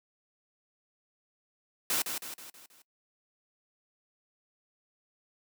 white noise with echo, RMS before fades -29 dBFS, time 1.9-2.02 s, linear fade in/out 2 ms, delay 160 ms, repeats 5, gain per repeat -6 dB, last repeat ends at 2.82 s, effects noise-tail reverb RT60 0.1 s tail -21 dB re dry + high-pass 150 Hz 12 dB/octave

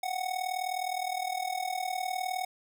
square tone with amplitude modulation, 740 Hz, F#5, in tune, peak -28 dBFS, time 0.03-2.45 s, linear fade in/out 5 ms, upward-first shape sine, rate 39.5 Hz, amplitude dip 80%, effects none

